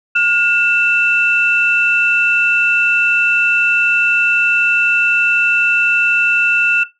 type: tone pair together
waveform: sine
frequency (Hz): 1429.3 / 2668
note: F6 / E7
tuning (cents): +40 / +20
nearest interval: major seventh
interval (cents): 1080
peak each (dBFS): -12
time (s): 0.15-6.84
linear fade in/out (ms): 10
effects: noise-tail reverb RT60 0.2 s tail -18 dB re dry + tanh soft clip ceiling -2 dBFS